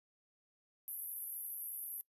pink band-pass noise, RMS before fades -44 dBFS, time 0.88-2.01 s, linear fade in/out 0 ms, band 11000 to 13000 Hz, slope 96 dB/octave, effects noise-tail reverb RT60 0.1 s tail -22 dB re dry + resampled to 32000 Hz

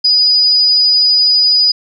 sine tone, 4944 Hz, D#8, 12 cents flat, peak -7 dBFS, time 0.04-1.72 s, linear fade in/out 10 ms, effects none

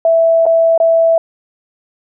sine tone with dropouts, 659.3 Hz, E5, in tune, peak -7 dBFS, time 0.05-1.18 s, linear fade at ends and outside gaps 2 ms, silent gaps 0.456-0.464 / 0.778-0.801 s, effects none

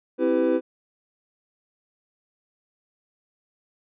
triangle chord, C major seventh, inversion none, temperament equal with one note detuned, 261.6 / 329.6 / 392 / 502.2 Hz, C4 / E4 / G4 / B4, 0 / 0 / 0 / +29 cents, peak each -24 / -21 / -25 / -21 dBFS, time 0.18-0.61 s, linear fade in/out 50 ms, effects resampled to 8000 Hz

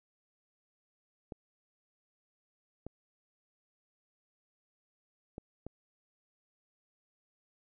clicks, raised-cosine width 2 ms, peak -28 dBFS, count 4, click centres 1.322 / 2.866 / 5.381 / 5.666 s, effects none

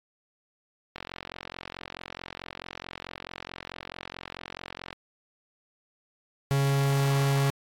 click train, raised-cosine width 0.3 ms, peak -20 dBFS, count 178, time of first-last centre 0.96-4.929 s, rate 44.6 Hz
45% pulse tone, 138.59 Hz, C#3, in tune, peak -22 dBFS, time 6.51-7.5 s, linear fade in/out 0 ms
effects AAC 48 kbps

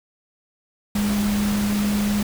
sine tone in noise, 206.1 Hz, G#3, 13 cents flat, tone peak -19 dBFS, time 0.95-2.23 s, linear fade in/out 5 ms, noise pink, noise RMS -29 dBFS, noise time 0.95-2.23 s, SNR +7 dB, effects none

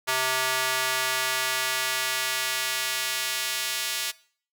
square tone with high-pass filter sweep, 130 Hz, C3, 11 cents flat, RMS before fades -27 dBFS, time 0.07-4.12 s, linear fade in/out 20 ms, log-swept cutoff 1100 to 2800 Hz, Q 0.8, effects noise-tail reverb RT60 0.5 s tail -21 dB re dry

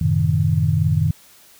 sine chord, F# diminished seventh, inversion none, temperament equal, 92.5 / 110 / 130.81 / 155.56 Hz, F#2 / A2 / C3 / Eb3, 0 / 0 / 0 / 0 cents, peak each -20 / -22 / -23 / -18 dBFS, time 0.01-1.11 s, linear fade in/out 5 ms, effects white hiss -49 dBFS RMS until 1.59 s

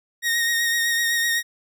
sawtooth tone with vibrato, 1864.7 Hz, A#6, in tune, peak -16 dBFS, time 0.22-1.43 s, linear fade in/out 50 ms, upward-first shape sine, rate 7.9 Hz, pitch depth 24 cents each way, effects none

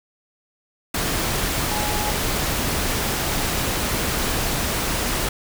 sine tone in noise, 839 Hz, G#5, 17 cents sharp, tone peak -28 dBFS, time 1.71-2.11 s, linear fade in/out 5 ms, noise pink, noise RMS -23 dBFS, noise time 0.94-5.29 s, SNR -8 dB, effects none

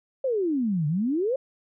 sine exponential two-way sweep, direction down then up, 554.4 to 143.5 to 554.4 Hz, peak -22 dBFS, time 0.24-1.36 s, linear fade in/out 5 ms, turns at 0.87 s, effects none

